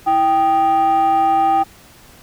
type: tone with frequency modulation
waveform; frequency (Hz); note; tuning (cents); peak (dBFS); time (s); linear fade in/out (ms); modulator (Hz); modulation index
sine; 784; G5; 0; -10; 0.06-1.64; 20; 456; 0.47
effects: tanh soft clip ceiling -9 dBFS + pink hiss -45 dBFS RMS until 2.22 s